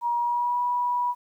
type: tone with pitch glide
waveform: sine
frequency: 952 to 975.4 Hz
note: A#5 to B5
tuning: +36 to -22 cents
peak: -22 dBFS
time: 0.01-1.15 s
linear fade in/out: 50 ms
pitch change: +42 cents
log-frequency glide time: 0.18-0.6 s
effects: 10-bit